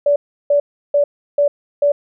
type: tone bursts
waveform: sine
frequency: 577 Hz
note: D5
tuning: 31 cents flat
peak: -10 dBFS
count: 5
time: 0.06-1.92 s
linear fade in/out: 5 ms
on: 100 ms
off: 340 ms
effects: none